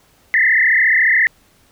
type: tone with frequency modulation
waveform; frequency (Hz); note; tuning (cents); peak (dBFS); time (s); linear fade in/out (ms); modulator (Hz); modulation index
sine; 1914; A#6; +45; -10; 0.34-1.27; 0; 34.3; 4.7
effects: pink hiss -54 dBFS RMS until 1.71 s